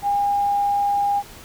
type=tone; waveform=sine; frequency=810 Hz; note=G#5; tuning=43 cents flat; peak=-17 dBFS; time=0.02-1.23 s; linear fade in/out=50 ms; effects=pink hiss -42 dBFS RMS until 1.44 s